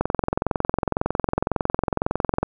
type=click train; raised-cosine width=1 ms; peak=-6 dBFS; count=54; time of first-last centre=0.01-2.43 s; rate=21.9 Hz; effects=none